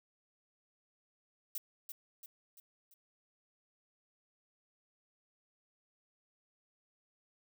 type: noise with echo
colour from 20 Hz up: violet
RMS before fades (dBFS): -39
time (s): 1.55-1.58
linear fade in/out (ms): 2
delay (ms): 340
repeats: 4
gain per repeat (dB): -6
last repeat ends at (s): 2.94
effects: none